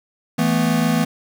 square chord, E suspended fourth, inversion none, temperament equal, 164.81 / 220 / 246.9 Hz, E3 / A3 / B3, 0 / 0 / 0 cents, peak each -21 dBFS, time 0.38-1.05 s, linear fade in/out 10 ms, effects 7-bit

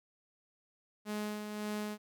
sawtooth tone with tremolo, 210.4 Hz, G#3, 23 cents sharp, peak -31 dBFS, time 1.05-1.98 s, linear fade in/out 50 ms, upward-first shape sine, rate 1.8 Hz, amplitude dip 45%, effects none

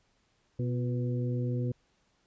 harmonic tone with a mistuned harmonic, 123.47 Hz, B2, in tune, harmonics 1 / 2 / 3 / 4, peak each -29 / -36 / -40 / -41 dBFS, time 0.59-1.72 s, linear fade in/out 5 ms, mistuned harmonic 3, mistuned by -52 cents, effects pink hiss -71 dBFS RMS until 2.26 s + resampled to 16000 Hz

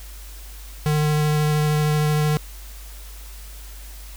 square tone with vibrato, 151.1 Hz, D3, 50 cents sharp, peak -18 dBFS, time 0.86-2.37 s, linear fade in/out 0 ms, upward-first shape sine, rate 13 Hz, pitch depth 9 cents each way, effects added 50 Hz sine -36 dBFS peak until 4.16 s + white hiss -44 dBFS RMS until 4.16 s

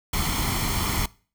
pink noise with comb filter, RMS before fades -25 dBFS, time 0.13-1.06 s, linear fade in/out 5 ms, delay 0.93 ms, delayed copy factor +0.65, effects noise-tail reverb RT60 0.4 s tail -22 dB re dry

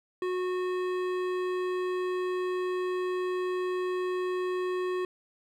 sine tone with hard clipping, 365.5 Hz, F#4, 21 cents flat, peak -30 dBFS, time 0.22-5.05 s, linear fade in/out 2 ms, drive 14 dB, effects none

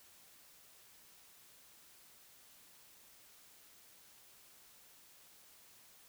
silence, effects white hiss -62 dBFS RMS until 6.08 s

